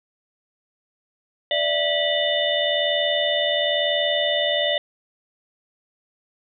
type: tone cluster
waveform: sine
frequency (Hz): 588 / 669 / 1957 / 2955 / 3584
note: D5 / E5 / B6 / F#7 / A7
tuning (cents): +2 / +25 / -16 / -3 / +31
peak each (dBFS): -23 / -27 / -27 / -26 / -25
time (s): 1.51-4.78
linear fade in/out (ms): 2
effects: none